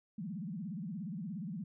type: tone with vibrato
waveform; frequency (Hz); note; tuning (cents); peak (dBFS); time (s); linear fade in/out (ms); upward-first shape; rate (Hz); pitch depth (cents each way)
sine; 186.8; F#3; +17; -38; 0.18-1.64; 5; sine; 17; 300
effects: none